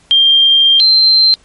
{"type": "tone pair in turn", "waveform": "sine", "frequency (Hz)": [3187, 4125], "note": ["G7", "C8"], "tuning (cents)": [28, -25], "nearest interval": "major third", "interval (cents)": 447, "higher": "second", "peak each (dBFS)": -5, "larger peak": "neither", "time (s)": [[0.11, 0.8], [0.8, 1.34]], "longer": "first", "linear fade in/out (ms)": 0, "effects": ["pink hiss -49 dBFS RMS until 1.44 s", "MP3 48 kbps"]}